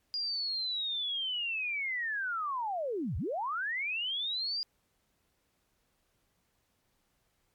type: linear two-way sweep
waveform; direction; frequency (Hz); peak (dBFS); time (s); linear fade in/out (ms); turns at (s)
sine; down then up; 4871 to 61.74 to 4871; -31; 0.14-4.63; 0; 3.17
effects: pink hiss -75 dBFS RMS until 7.54 s + MP3 96 kbps